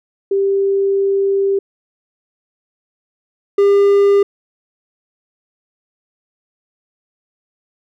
sine / triangle tone pair in turn, 393.5 / 401.1 Hz, G4 / G4, +7 / +40 cents, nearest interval unison, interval 33 cents, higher second, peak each -12 / -6 dBFS, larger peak second, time 0.31-1.59 / 3.58-4.23 s, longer first, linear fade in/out 5 ms, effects none

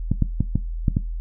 clicks, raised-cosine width 5 ms, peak -6 dBFS, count 6, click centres 0.116 / 0.223 / 0.406 / 0.556 / 0.882 / 0.969 s, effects noise-tail reverb RT60 0.2 s tail -17 dB re dry + added 41 Hz sine -25 dBFS peak until 1.2 s

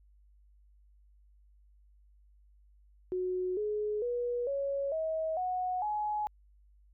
sine tone with pitch steps, 366.8 / 421.3 / 484 / 556 / 638.6 / 733.6 / 842.7 Hz, F#4 / G#4 / B4 / C#5 / D#5 / F#5 / G#5, -15 / +25 / -35 / +5 / +45 / -15 / +25 cents, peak -30 dBFS, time 3.12-6.27 s, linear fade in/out 0 ms, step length 450 ms, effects added 50 Hz sine -59 dBFS peak until 6.93 s

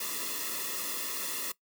white noise with comb filter, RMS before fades -35 dBFS, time 0-1.52 s, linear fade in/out 5 ms, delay 1.3 ms, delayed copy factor -1, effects noise-tail reverb RT60 0.1 s tail -19 dB re dry + high-pass 200 Hz 12 dB/octave

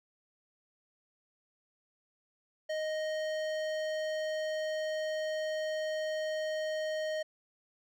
sine tone with hard clipping, 622.3 Hz, D#5, in tune, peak -34 dBFS, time 2.69-7.23 s, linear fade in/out 10 ms, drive 15 dB, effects none

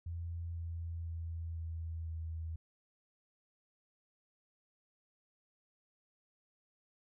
sine tone with pitch steps, 84.6 / 83.72 / 82.86 / 82 / 81.15 Hz, E2 / E2 / E2 / E2 / E2, +45 / +27 / +9 / -9 / -27 cents, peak -38 dBFS, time 0.06-2.56 s, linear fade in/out 5 ms, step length 500 ms, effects none

